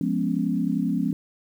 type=chord; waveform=sine; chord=C# dominant seventh; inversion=first; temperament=equal; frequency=174.61 / 207.7 / 246.9 / 277.2 Hz; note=E#3 / G#3 / B3 / C#4; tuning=0 / 0 / 0 / 0 cents; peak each=-27 dBFS; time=0.01-1.13 s; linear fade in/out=2 ms; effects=9-bit